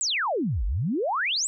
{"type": "exponential two-way sweep", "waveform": "sine", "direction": "down then up", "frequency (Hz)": [8200, 43.65, 8200], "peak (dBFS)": -23, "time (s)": [0.01, 1.47], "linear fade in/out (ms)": 0, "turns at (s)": 0.65, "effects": []}